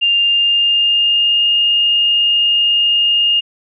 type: tone with pitch glide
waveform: sine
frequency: 2800 to 2834 Hz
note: F7 to F7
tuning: +4 to +25 cents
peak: -10 dBFS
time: 0.01-3.41 s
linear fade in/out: 20 ms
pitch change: +21 cents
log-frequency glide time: 0.17-1.46 s
effects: none